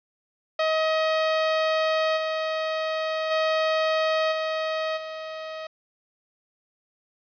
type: tone with level steps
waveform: sawtooth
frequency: 633 Hz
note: D#5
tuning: 30 cents sharp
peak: -17 / -21 / -17 / -21 / -29 dBFS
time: 0.59-5.67 s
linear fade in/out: 5 ms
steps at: 2.16 / 3.3 / 4.31 / 4.96 s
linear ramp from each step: 20 ms
effects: resampled to 11025 Hz + 9-bit